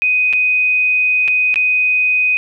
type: tone with dropouts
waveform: sine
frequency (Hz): 2500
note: D#7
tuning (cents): +8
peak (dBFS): -11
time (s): 0.02-2.37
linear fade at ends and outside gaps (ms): 0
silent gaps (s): 0.328-0.334 / 1.278-1.282 / 1.542-1.558
effects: none